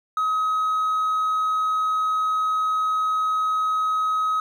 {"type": "tone", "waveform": "triangle", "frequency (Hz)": 1270, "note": "D#6", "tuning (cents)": 35, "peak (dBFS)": -17, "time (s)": [0.17, 4.4], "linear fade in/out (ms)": 2, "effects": ["tanh soft clip ceiling -14 dBFS"]}